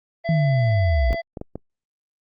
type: harmonic tone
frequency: 670 Hz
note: E5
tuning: 28 cents sharp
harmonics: 1 / 3 / 5 / 7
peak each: -25 / -32 / -47 / -44 dBFS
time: 0.24-1.22 s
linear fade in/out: 20 ms
type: linear sweep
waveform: sine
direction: down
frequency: 164.81 to 53.9 Hz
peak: -16 dBFS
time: 0.29-1.13 s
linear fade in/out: 0 ms
type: clicks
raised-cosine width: 2 ms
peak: -17 dBFS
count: 5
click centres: 1.107 / 1.144 / 1.372 / 1.414 / 1.556 s
effects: Opus 24 kbps